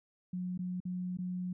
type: tone with dropouts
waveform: sine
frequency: 181.1 Hz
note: F#3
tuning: 37 cents flat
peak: -34 dBFS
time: 0.33-1.53 s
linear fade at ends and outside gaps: 5 ms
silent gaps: 0.577-0.59 / 0.803-0.852 / 1.172-1.186 s
effects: none